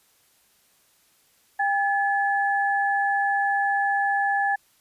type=tone pair together; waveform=sine; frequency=800 / 1714.8 Hz; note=G5 / A6; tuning=+35 / -45 cents; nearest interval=octave + minor second; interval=1320 cents; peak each=-22 / -24 dBFS; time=1.59-4.56 s; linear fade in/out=10 ms; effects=white hiss -62 dBFS RMS until 4.8 s + resampled to 32000 Hz